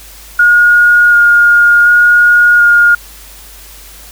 sine tone with vibrato, 1429 Hz, F6, 39 cents sharp, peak -3 dBFS, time 0.39-2.95 s, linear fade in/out 5 ms, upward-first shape square, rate 0.68 Hz, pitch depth 9 cents each way, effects added 50 Hz sine -36 dBFS peak until 4.11 s + white hiss -35 dBFS RMS until 4.11 s

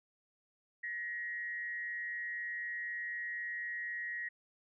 sine tone with frequency modulation, 1898 Hz, A#6, 31 cents sharp, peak -37 dBFS, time 0.83-4.29 s, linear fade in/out 10 ms, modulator 168 Hz, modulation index 0.44, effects none

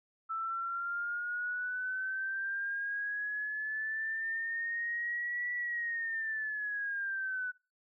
sine linear two-way sweep, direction up then down, 1318.5 to 1953 to 1484 Hz, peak -33 dBFS, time 0.29-7.52 s, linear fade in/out 20 ms, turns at 5.53 s, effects noise-tail reverb RT60 0.3 s tail -23 dB re dry

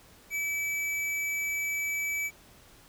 sine tone with hard clipping, 2300 Hz, D7, 37 cents flat, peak -30 dBFS, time 0.3-2.31 s, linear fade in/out 50 ms, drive 17 dB, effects pink hiss -56 dBFS RMS until 2.88 s

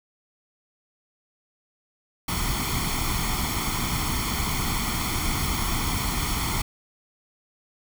pink noise with comb filter, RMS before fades -26 dBFS, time 2.28-6.62 s, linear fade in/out 5 ms, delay 0.91 ms, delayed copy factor +0.75, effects none

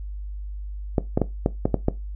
clicks, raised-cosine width 2 ms, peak -5 dBFS, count 7, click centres 0.982 / 1.175 / 1.217 / 1.461 / 1.655 / 1.743 / 1.884 s, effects noise-tail reverb RT60 0.2 s tail -17 dB re dry + added 50 Hz sine -30 dBFS peak until 2.15 s

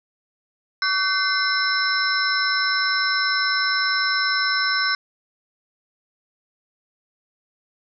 sine tone cluster, 1139 / 1520 / 2081 / 4036 / 5290 Hz, C#6 / F#6 / C7 / B7 / E8, +47 / +46 / -10 / +37 / +5 cents, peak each -26 / -22 / -28 / -29 / -24 dBFS, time 0.82-4.95 s, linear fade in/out 2 ms, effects none

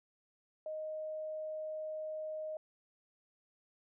sine tone, 622.3 Hz, D#5, in tune, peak -38 dBFS, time 0.66-2.57 s, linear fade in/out 2 ms, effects none

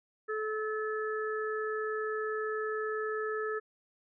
harmonic tone, 432.4 Hz, A4, 30 cents flat, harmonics 1 / 3 / 4, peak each -33 / -38 / -39 dBFS, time 0.28-3.6 s, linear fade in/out 20 ms, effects none

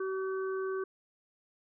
harmonic tone, 381.2 Hz, G4, 48 cents flat, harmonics 1 / 3 / 4, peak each -32 / -42 / -44 dBFS, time 0-0.84 s, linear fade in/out 5 ms, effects none

